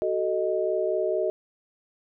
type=chord; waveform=sine; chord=D# diminished; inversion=first; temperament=equal with one note detuned; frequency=375.6 / 440 / 622.3 Hz; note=F#4 / A4 / D#5; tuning=+26 / 0 / 0 cents; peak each=-27 / -29 / -26 dBFS; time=0.02-1.3 s; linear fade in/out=0 ms; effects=none